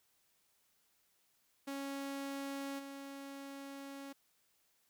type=tone with level steps; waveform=sawtooth; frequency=276.4 Hz; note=C#4; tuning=5 cents flat; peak=-36 / -42 dBFS; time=1.67-4.13 s; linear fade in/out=10 ms; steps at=2.78 s; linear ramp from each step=20 ms; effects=white hiss -75 dBFS RMS until 4.89 s